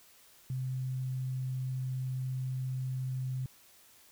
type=tone; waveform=sine; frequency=129.6 Hz; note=C3; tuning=16 cents flat; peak=-32 dBFS; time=0.5-3.46 s; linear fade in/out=2 ms; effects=white hiss -60 dBFS RMS until 4.11 s